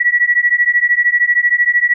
sine beating tone pair, 1930 / 1943 Hz, B6 / B6, -40 / -29 cents, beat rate 13 Hz, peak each -13 dBFS, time 0-1.94 s, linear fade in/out 10 ms, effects none

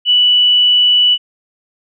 sine tone, 2960 Hz, F#7, in tune, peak -7 dBFS, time 0.05-1.18 s, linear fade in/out 50 ms, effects none

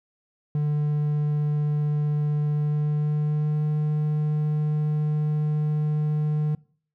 triangle tone with pitch glide, 148.7 to 151.21 Hz, D3 to D#3, +22 to -49 cents, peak -19 dBFS, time 0.55-6.55 s, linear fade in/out 2 ms, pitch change +29 cents, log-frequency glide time 2.51-3.66 s, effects noise-tail reverb RT60 0.5 s tail -23 dB re dry

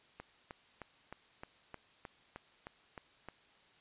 click train, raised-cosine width 0.5 ms, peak -30 dBFS, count 11, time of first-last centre 0.2-3.286 s, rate 3.24 Hz, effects white hiss -65 dBFS RMS until 3.8 s + resampled to 8000 Hz

